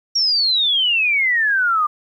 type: exponential sweep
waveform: sine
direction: down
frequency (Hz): 5650 to 1186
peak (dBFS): -14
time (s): 0.15-1.87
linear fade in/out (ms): 10
effects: 9-bit